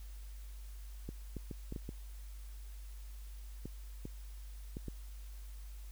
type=clicks; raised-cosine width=3 ms; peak=-29 dBFS; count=10; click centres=1.09 / 1.367 / 1.512 / 1.724 / 1.762 / 1.891 / 3.656 / 4.054 / 4.769 / 4.883 s; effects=added 50 Hz sine -45 dBFS peak until 5.91 s + white hiss -62 dBFS RMS until 5.91 s